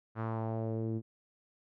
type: tone with low-pass filter sweep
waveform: sawtooth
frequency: 112.1 Hz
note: A2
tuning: 33 cents sharp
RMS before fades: -35 dBFS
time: 0.15-1.02 s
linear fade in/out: 50 ms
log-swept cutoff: 1400 to 300 Hz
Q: 2.2
effects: none